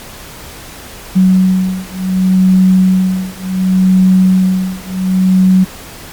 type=beating tone pair; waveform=sine; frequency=186.3 / 186.98 Hz; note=F#3 / F#3; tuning=+12 / +18 cents; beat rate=0.68 Hz; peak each=-10 dBFS; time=1.15-5.65 s; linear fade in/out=20 ms; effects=pink hiss -31 dBFS RMS until 6.12 s + MP3 96 kbps